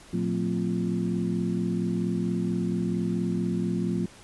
sine tone cluster, 114.8 / 179.2 / 223.6 / 260.2 / 347.8 Hz, A#2 / F3 / A3 / C4 / F4, -26 / +45 / +28 / -9 / -7 cents, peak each -35 / -27 / -31 / -34 / -33 dBFS, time 0.13-4.06 s, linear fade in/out 5 ms, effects pink hiss -50 dBFS RMS until 4.23 s + resampled to 24000 Hz

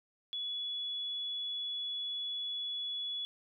sine tone, 3401 Hz, G#7, 40 cents sharp, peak -35 dBFS, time 0.33-3.25 s, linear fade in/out 0 ms, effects none

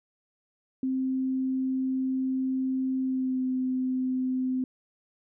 sine tone with pitch glide, 261.6 to 257.3 Hz, C4 to C4, 0 to -29 cents, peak -25 dBFS, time 0.83-4.64 s, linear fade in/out 2 ms, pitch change -29 cents, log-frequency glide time 3.01-3.44 s, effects none

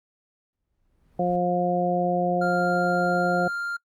brown noise with exponential growth, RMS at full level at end -45 dBFS, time 0.53-1.36 s, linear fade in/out 1 ms, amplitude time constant 180 ms
harmonic tone, 177.5 Hz, F3, 28 cents sharp, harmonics 1 / 2 / 3 / 4, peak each -26 / -29 / -26 / -25 dBFS, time 1.19-3.48 s, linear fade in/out 5 ms
triangle tone, 1396.9 Hz, F6, in tune, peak -25 dBFS, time 2.41-3.77 s, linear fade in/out 10 ms
effects noise-tail reverb RT60 0.1 s tail -24 dB re dry + Opus 48 kbps

